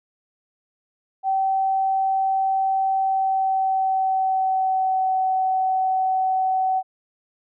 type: tone with pitch glide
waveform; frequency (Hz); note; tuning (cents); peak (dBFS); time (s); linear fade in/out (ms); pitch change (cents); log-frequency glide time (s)
sine; 770 to 755.5; G5 to F#5; -31 to +36; -18; 1.23-6.83; 50; -33; 3.01-5.17
effects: none